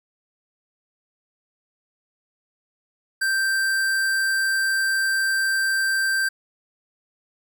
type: tone with hard clipping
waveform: sine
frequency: 1568 Hz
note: G6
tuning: in tune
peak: -21 dBFS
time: 3.21-6.29 s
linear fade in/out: 10 ms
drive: 17 dB
effects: none